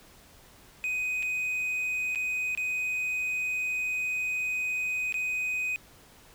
triangle tone with dropouts, 2503 Hz, D#7, 10 cents sharp, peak -26 dBFS, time 0.84-5.76 s, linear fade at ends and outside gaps 0 ms, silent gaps 1.225-1.229 / 2.149-2.157 / 2.55-2.575 / 5.124-5.142 s, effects pink hiss -55 dBFS RMS until 6.34 s

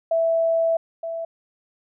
sine tone pair in turn, 659.3 / 661.9 Hz, E5 / E5, 0 / +7 cents, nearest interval unison, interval 7 cents, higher second, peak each -17 / -26 dBFS, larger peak first, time 0.11-0.77 / 1.03-1.25 s, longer first, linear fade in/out 5 ms, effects none

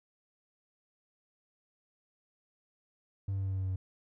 triangle tone with pitch steps, 98 / 97.38 / 96.76 / 96.15 / 95.54 / 94.94 / 94.33 / 93.74 Hz, G2 / G2 / G2 / G2 / G2 / F#2 / F#2 / F#2, 0 / -11 / -22 / -33 / -44 / +45 / +34 / +23 cents, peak -28 dBFS, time 3.28-3.76 s, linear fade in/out 5 ms, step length 60 ms, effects tanh soft clip ceiling -25 dBFS

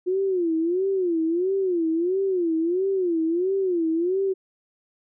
sine tone with vibrato, 354.4 Hz, F4, 25 cents sharp, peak -20 dBFS, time 0.06-4.34 s, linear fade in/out 20 ms, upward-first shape sine, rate 1.5 Hz, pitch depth 170 cents each way, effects none

